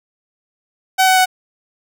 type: tone with pitch steps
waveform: sawtooth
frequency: 756 / 749.9 / 743.9 Hz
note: F#5 / F#5 / F#5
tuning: +37 / +23 / +9 cents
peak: -6 dBFS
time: 0.98-1.259 s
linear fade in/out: 20 ms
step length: 93 ms
effects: none